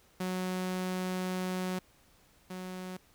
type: tone pair in turn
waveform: sawtooth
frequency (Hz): 184.2 / 184.2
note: F#3 / F#3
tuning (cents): -7 / -7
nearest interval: unison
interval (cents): 0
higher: neither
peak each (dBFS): -28 / -35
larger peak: first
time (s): 0.2-1.79 / 2.5-2.97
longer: first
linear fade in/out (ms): 5
effects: pink hiss -64 dBFS RMS until 3.14 s